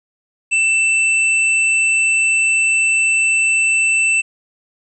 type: tone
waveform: square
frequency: 2664 Hz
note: E7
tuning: 18 cents sharp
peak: -13 dBFS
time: 0.51-4.22 s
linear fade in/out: 20 ms
effects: resampled to 22050 Hz + 9-bit